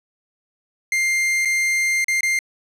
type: tone with dropouts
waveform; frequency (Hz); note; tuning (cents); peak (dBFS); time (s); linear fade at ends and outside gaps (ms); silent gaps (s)
45% pulse; 2100; C7; +6; -17; 0.92-2.39; 2; 1.45-1.455 / 2.044-2.082 / 2.208-2.231
effects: low-pass 10000 Hz 12 dB/octave